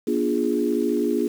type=chord; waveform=sine; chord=B diminished seventh; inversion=none; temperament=equal with one note detuned; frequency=240.9 / 293.7 / 349.2 / 415.3 Hz; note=B3 / D4 / F4 / Ab4; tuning=-43 / 0 / 0 / 0 cents; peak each=-25 dBFS; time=0.07-1.28 s; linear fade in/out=5 ms; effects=7-bit